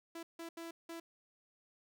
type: tone bursts at uneven times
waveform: sawtooth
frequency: 333 Hz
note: E4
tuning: 18 cents sharp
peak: -40 dBFS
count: 4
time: 0.15-0.23 / 0.39-0.49 / 0.57-0.71 / 0.89-1 s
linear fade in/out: 5 ms
effects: none